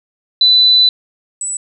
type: tone pair in turn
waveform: sine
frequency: 3993 / 7917 Hz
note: B7 / B8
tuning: +18 / +3 cents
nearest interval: octave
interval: 1185 cents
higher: second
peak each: -6 / -18 dBFS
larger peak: first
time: 0.41-0.89 / 1.41-1.57 s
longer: first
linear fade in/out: 2 ms
effects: none